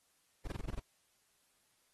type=noise bursts; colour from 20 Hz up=brown; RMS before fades=-38 dBFS; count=8; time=0.45-0.797 s; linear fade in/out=5 ms; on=25 ms; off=21 ms; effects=white hiss -74 dBFS RMS until 1.93 s + AAC 32 kbps